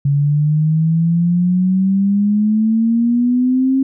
sine exponential sweep, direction up, 140 to 269.4 Hz, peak -11 dBFS, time 0.05-3.83 s, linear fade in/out 5 ms, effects none

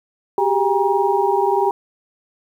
sine tone cluster, 384.1 / 404.9 / 806 / 946 Hz, G4 / G#4 / G5 / A#5, -35 / -44 / +48 / +25 cents, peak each -20 dBFS, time 0.38-1.71 s, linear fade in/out 2 ms, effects 8-bit

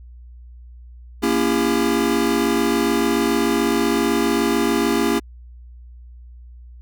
square chord, A# diminished seventh, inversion none, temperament just, 233.1 / 279.7 / 335.6 / 402.8 Hz, A#3 / C#4 / E4 / G4, 0 / +16 / +31 / +47 cents, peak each -23 dBFS, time 1.22-5.2 s, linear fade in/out 20 ms, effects added 60 Hz sine -38 dBFS peak until 6.81 s

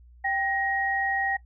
sine tone pair together, 784 / 1883.1 Hz, G5 / A#6, 0 / +17 cents, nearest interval octave + minor third, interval 1517 cents, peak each -27 dBFS, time 0.24-1.37 s, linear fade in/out 10 ms, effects noise-tail reverb RT60 0.1 s tail -17 dB re dry + added 60 Hz sine -49 dBFS peak until 1.45 s

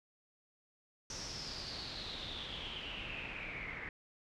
pink noise with low-pass filter sweep, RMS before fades -44 dBFS, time 1.1-3.89 s, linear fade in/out 2 ms, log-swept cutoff 5800 to 2000 Hz, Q 8, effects none

